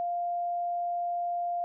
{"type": "tone", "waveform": "sine", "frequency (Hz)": 698.5, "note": "F5", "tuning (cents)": 0, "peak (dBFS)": -28, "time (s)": [0, 1.64], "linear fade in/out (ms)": 0, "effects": []}